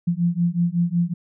sine beating tone pair, 170 / 175.4 Hz, F3 / F3, -46 / +8 cents, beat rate 5.4 Hz, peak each -21 dBFS, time 0.07-1.14 s, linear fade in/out 10 ms, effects none

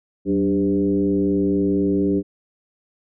sine tone with frequency modulation, 293.7 Hz, D4, in tune, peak -16 dBFS, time 0.25-2.23 s, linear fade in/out 50 ms, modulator 104 Hz, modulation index 1.2, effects none

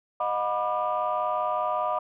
sine tone cluster, 618 / 723 / 982 / 1197 Hz, D#5 / F#5 / B5 / D6, -12 / -40 / -10 / +33 cents, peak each -29 dBFS, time 0.2-1.99 s, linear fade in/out 5 ms, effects tanh soft clip ceiling -17 dBFS

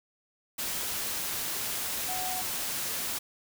sine tone in noise, 740 Hz, F#5, in tune, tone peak -35 dBFS, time 2.08-2.42 s, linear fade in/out 10 ms, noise white, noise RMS -33 dBFS, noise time 0.58-3.19 s, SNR -5 dB, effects none

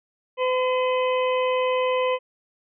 harmonic tone, 509 Hz, C5, 48 cents flat, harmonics 1 / 2 / 4 / 5 / 6, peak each -21 / -26 / -35 / -33 / -36 dBFS, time 0.37-2.19 s, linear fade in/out 50 ms, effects none

